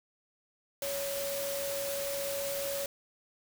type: tone in noise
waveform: sine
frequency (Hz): 559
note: C#5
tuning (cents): +14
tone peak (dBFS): -34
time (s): 0.82-2.86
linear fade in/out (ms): 2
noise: white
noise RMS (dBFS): -38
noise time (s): 0.82-2.86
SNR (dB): +1
effects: none